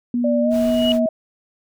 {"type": "tone with vibrato", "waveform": "sine", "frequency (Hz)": 240, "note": "B3", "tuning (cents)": -49, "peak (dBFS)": -17, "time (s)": [0.14, 1.06], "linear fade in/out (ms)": 2, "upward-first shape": "square", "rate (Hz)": 1.9, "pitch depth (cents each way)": 11}
{"type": "tone with pitch glide", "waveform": "sine", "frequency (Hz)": [587.3, 640.5], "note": ["D5", "E5"], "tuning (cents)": [0, -50], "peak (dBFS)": -18, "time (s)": [0.24, 1.09], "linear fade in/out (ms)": 5, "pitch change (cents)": 150, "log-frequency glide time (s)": [0.41, 0.53]}
{"type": "noise", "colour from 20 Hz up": "pink", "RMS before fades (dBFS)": -36, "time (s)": [0.5, 1], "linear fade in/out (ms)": 50}
{"type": "tone with exponential growth", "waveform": "sine", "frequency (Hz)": 2912, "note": "F#7", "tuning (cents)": -28, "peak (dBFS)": -16, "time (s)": [0.54, 0.92], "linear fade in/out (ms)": 1, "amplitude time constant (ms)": 81}
{"effects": []}